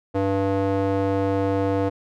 square tone with band-pass filter, 97.7 Hz, G2, 5 cents flat, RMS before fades -22 dBFS, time 0.14-1.9 s, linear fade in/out 20 ms, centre 490 Hz, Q 1.4, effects none

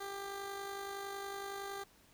15% pulse tone with amplitude modulation, 396.5 Hz, G4, 20 cents sharp, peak -33 dBFS, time 0-1.84 s, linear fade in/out 10 ms, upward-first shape sine, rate 50.8 Hz, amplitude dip 40%, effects pink hiss -65 dBFS RMS until 2.13 s

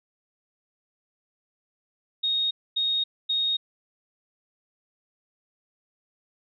sine tone bursts, 3729 Hz, A#7, in tune, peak -22 dBFS, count 3, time 2.23-3.57 s, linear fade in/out 10 ms, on 280 ms, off 250 ms, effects none

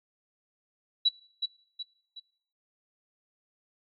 sine tone with echo, 3926 Hz, B7, 11 cents flat, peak -19 dBFS, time 1.05-1.09 s, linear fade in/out 10 ms, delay 370 ms, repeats 3, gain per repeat -7 dB, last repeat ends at 2.2 s, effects noise-tail reverb RT60 0.6 s tail -21 dB re dry + MP3 48 kbps

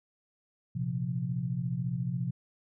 sine chord, Bb suspended second, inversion none, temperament equal, 116.54 / 130.81 / 174.61 Hz, Bb2 / C3 / F3, 0 / 0 / 0 cents, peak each -37 / -32 / -34 dBFS, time 0.75-2.31 s, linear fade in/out 10 ms, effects none

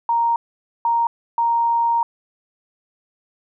sine tone bursts at uneven times, 932.3 Hz, A#5, in tune, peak -15 dBFS, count 3, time 0.09-0.36 / 0.85-1.07 / 1.38-2.03 s, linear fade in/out 2 ms, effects none

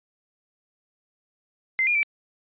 sine tone with pitch steps, 2075 / 2422 / 2324 Hz, C7 / D#7 / D7, -15 / -47 / -19 cents, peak -19 dBFS, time 1.79-2.03 s, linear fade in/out 0 ms, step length 80 ms, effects resampled to 8000 Hz

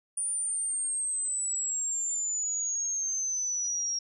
sine exponential sweep, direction down, 9397 to 5590 Hz, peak -28 dBFS, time 0.17-3.99 s, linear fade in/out 5 ms, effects none

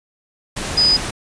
sine tone in noise, 4978 Hz, D#8, in tune, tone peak -11 dBFS, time 0.77-0.97 s, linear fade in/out 10 ms, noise pink, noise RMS -25 dBFS, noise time 0.56-1.11 s, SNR +11 dB, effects resampled to 22050 Hz

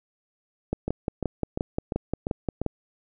two click trains, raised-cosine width 2 ms, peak -14 / -12 dBFS, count 6 / 12, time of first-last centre 0.88-2.616 / 0.73-2.663 s, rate 2.88 / 5.69 Hz, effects none

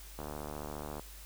click train, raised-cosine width 1 ms, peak -27 dBFS, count 61, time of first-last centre 0.19-0.995 s, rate 74.5 Hz, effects added 50 Hz sine -49 dBFS peak until 1.25 s + white hiss -53 dBFS RMS until 1.25 s

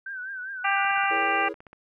sine tone with vibrato, 1538 Hz, G6, 33 cents flat, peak -32 dBFS, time 0.06-1.08 s, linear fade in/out 5 ms, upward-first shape triangle, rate 5 Hz, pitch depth 93 cents each way
harmonic tone, 395.2 Hz, G4, 14 cents sharp, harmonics 2 / 3 / 4 / 5 / 6 / 7, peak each -26 / -28 / -29 / -30 / -31 / -31 dBFS, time 0.64-1.49 s, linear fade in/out 10 ms
click train, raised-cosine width 0.5 ms, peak -31 dBFS, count 15, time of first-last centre 0.85-1.731 s, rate 15.9 Hz
triangle chord, A# half-diminished seventh, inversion second, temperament equal with one note detuned, 329.6 / 415.3 / 474 / 554.4 Hz, E4 / G#4 / A#4 / C#5, 0 / 0 / +29 / 0 cents, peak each -34 / -33 / -36 / -36 dBFS, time 1.1-1.54 s, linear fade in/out 20 ms
effects none

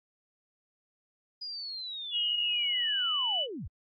sine linear sweep, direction down, 4951 to 41.2 Hz, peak -36 dBFS, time 1.41-3.68 s, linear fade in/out 10 ms
sine tone with pitch glide, 2880 to 2970 Hz, F#7 to F#7, -47 to +6 cents, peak -27 dBFS, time 2.11-3.47 s, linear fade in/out 50 ms, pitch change +53 cents, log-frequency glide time 2.37-3.06 s
effects AAC 32 kbps

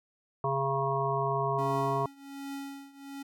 harmonic tone, 136.7 Hz, C#3, 24 cents flat, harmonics 1 / 3 / 5 / 7 / 8, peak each -33 / -33 / -33 / -33 / -33 dBFS, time 0.44-2.06 s, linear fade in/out 2 ms
square tone with tremolo, 277.2 Hz, C#4, in tune, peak -36 dBFS, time 1.58-3.23 s, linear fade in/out 10 ms, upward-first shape triangle, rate 1.3 Hz, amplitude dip 90%
effects none

